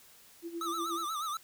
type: tone with tremolo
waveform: sine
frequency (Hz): 337.6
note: E4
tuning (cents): +41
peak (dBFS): -34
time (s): 0.42-1.06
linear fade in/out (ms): 50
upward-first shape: sine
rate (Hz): 8.2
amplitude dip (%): 75
type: tone with vibrato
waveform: square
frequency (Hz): 1244.5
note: D#6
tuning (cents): 0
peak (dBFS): -34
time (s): 0.61-1.37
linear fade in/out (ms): 2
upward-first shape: sine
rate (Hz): 8.3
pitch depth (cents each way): 110
effects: white hiss -58 dBFS RMS until 1.43 s